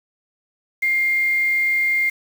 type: tone with quantisation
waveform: sine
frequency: 2114 Hz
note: C7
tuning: 17 cents sharp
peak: -16 dBFS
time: 0.82-2.1 s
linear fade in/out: 10 ms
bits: 6
effects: none